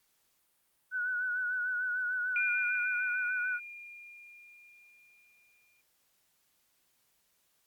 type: tone with vibrato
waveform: sine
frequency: 1481 Hz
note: F#6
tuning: 1 cent sharp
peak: -30 dBFS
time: 0.91-3.6 s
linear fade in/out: 50 ms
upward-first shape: triangle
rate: 6.7 Hz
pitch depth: 51 cents each way
type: tone with exponential decay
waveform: sine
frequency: 2410 Hz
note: D7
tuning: 44 cents sharp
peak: -28 dBFS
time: 2.36-5.81 s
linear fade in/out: 1 ms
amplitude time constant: 750 ms
effects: white hiss -73 dBFS RMS until 7.66 s + Opus 48 kbps